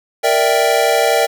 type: chord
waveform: square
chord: E half-diminished seventh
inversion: second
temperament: equal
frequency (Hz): 466.2 / 587.3 / 659.3 / 784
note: Bb4 / D5 / E5 / G5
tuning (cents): 0 / 0 / 0 / 0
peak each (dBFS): -18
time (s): 0.23-1.27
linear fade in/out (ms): 20
effects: none